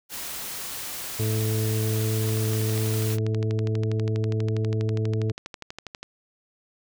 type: noise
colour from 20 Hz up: white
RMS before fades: -34 dBFS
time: 0.09-3.18 s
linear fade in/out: 50 ms
type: harmonic tone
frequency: 109.4 Hz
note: A2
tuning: 9 cents flat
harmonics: 1 / 2 / 3 / 4 / 6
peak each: -23 / -35 / -35 / -31 / -46 dBFS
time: 1.19-5.32 s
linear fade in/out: 10 ms
type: click train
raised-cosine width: 0.2 ms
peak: -19 dBFS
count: 47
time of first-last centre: 2.29-6.03 s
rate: 12.3 Hz
effects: none